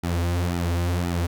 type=tone with flanger; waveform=sawtooth; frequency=86.9 Hz; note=F2; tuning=8 cents flat; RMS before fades=-24 dBFS; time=0.03-1.27 s; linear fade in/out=10 ms; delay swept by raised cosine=1.8 to 7.2 ms; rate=1.9 Hz; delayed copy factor=-0.85; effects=none